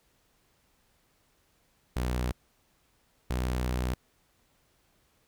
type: tone pair in turn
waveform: sawtooth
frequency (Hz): 61.74 / 62.21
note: B1 / B1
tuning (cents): 0 / +13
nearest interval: unison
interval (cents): 13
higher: second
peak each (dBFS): -24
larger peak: neither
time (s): 1.96-2.32 / 3.3-3.94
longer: second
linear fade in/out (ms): 5
effects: pink hiss -69 dBFS RMS until 5.27 s